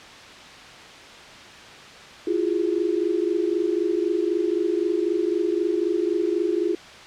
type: tone cluster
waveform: sine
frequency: 334.6 / 358.5 / 413.2 Hz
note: E4 / F4 / G#4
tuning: +26 / +45 / -9 cents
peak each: -24 / -24 / -26 dBFS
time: 2.27-6.75 s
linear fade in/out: 5 ms
effects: white hiss -42 dBFS RMS until 7.06 s + low-pass 4000 Hz 12 dB/octave